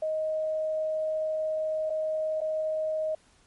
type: tone with dropouts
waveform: sine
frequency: 626 Hz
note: D#5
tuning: 10 cents sharp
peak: -26 dBFS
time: 0.02-3.15 s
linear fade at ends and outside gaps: 5 ms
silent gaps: 1.898-1.902 / 2.406-2.414 s
effects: pink hiss -62 dBFS RMS until 3.46 s + MP3 48 kbps